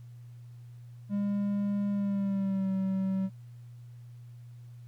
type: tone with pitch glide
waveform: triangle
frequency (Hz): 202.4 to 191.04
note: G#3 to G3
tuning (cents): -44 to -44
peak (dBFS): -25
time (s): 1.09-3.3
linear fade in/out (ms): 50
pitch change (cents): -100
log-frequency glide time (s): 1.91-2.71
effects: added 120 Hz sine -45 dBFS peak until 4.87 s + pink hiss -69 dBFS RMS until 4.87 s